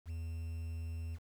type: tone with quantisation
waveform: triangle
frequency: 82.3 Hz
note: E2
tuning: 2 cents flat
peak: -36 dBFS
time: 0.05-1.19 s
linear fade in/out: 50 ms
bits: 10
effects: none